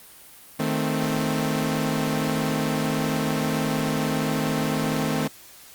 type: chord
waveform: sawtooth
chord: A diminished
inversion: second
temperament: equal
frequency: 155.56 / 220 / 261.6 Hz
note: Eb3 / A3 / C4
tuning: 0 / 0 / 0 cents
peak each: -23 dBFS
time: 0.59-5.28 s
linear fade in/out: 10 ms
effects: white hiss -47 dBFS RMS until 5.74 s + Opus 32 kbps